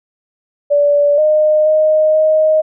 sine tone with pitch steps, 579 / 613 / 620 / 624 Hz, D5 / D#5 / D#5 / D#5, -25 / -26 / -6 / +5 cents, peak -8 dBFS, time 0.7-2.62 s, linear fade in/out 20 ms, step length 480 ms, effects none

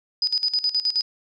sine tone with tremolo, 4978 Hz, D#8, in tune, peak -18 dBFS, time 0.22-1.02 s, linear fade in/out 2 ms, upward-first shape square, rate 9.5 Hz, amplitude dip 80%, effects none

